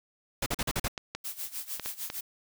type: noise bursts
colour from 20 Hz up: pink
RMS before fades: -30 dBFS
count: 6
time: 0.42-0.882 s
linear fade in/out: 5 ms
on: 42 ms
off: 42 ms
type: clicks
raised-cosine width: 0.2 ms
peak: -17 dBFS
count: 6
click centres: 0.869 / 0.978 / 1.15 / 1.797 / 1.86 / 2.101 s
type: noise with tremolo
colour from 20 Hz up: blue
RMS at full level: -35 dBFS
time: 1.24-2.21 s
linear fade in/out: 10 ms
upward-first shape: sine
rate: 6.6 Hz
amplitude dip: 85%
effects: none